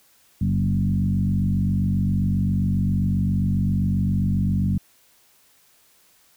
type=tone with frequency modulation; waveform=sine; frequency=141.8 Hz; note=C#3; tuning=40 cents sharp; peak=-18 dBFS; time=0.41-4.78 s; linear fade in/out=5 ms; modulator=47.5 Hz; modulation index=1.7; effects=white hiss -58 dBFS RMS until 6.36 s